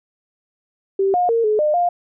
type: tone with pitch steps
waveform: sine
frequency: 389.4 / 715 / 460.4 / 426.1 / 604 / 703 Hz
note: G4 / F5 / A#4 / G#4 / D5 / F5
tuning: -12 / +41 / -22 / +44 / +48 / +11 cents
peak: -14 dBFS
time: 0.99-1.89 s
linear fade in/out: 5 ms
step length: 150 ms
effects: none